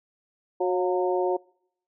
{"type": "harmonic tone with a mistuned harmonic", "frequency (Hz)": 182.6, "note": "F#3", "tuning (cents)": -23, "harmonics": [2, 3, 4, 5], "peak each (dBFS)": [-24, -28, -30, -32], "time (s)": [0.6, 1.37], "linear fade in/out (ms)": 10, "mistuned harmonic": 4, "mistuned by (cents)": -38, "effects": ["noise-tail reverb RT60 0.7 s tail -26 dB re dry"]}